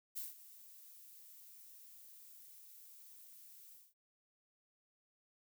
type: noise with ADSR envelope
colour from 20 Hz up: violet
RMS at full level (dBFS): -42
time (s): 0.15-3.94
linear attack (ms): 25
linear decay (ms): 160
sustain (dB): -16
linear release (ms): 210
effects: noise-tail reverb RT60 0.1 s tail -23 dB re dry